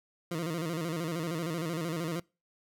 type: tone with vibrato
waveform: 20% pulse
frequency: 164.81 Hz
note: E3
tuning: in tune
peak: -27 dBFS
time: 0.31-2.2 s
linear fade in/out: 5 ms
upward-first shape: square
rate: 13 Hz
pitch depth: 88 cents each way
effects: noise-tail reverb RT60 0.3 s tail -25 dB re dry